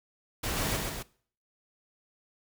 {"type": "noise with echo", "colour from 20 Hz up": "pink", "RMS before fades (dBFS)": -32, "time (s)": [0.43, 0.77], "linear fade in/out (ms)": 10, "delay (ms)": 130, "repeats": 2, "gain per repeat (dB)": -3, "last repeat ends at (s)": 1.03, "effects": ["noise-tail reverb RT60 0.5 s tail -21 dB re dry"]}